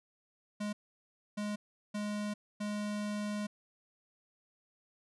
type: tone bursts at uneven times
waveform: square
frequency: 208.2 Hz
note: G#3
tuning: 5 cents sharp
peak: -35 dBFS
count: 4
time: 0.6-0.73 / 1.37-1.56 / 1.94-2.34 / 2.6-3.47 s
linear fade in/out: 10 ms
effects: resampled to 24000 Hz